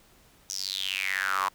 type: tone with high-pass filter sweep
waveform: square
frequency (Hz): 47.95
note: G1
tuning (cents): -37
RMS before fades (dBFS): -30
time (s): 0.49-1.49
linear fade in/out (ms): 10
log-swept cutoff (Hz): 6100 to 1000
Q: 7.4
effects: pink hiss -59 dBFS RMS until 1.54 s